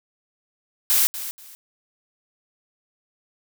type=noise with echo; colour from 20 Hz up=blue; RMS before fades=-18 dBFS; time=0.9-1.07 s; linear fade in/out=0 ms; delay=240 ms; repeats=2; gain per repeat=-13 dB; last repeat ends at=1.55 s; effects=none